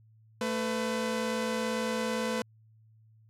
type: tone pair together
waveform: sawtooth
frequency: 222.4 / 502.5 Hz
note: A3 / B4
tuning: +19 / +30 cents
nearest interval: octave + major second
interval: 1411 cents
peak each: -28 dBFS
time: 0.41-2.42 s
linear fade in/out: 2 ms
effects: added 110 Hz sine -57 dBFS peak until 3.29 s + low-pass 10000 Hz 12 dB/octave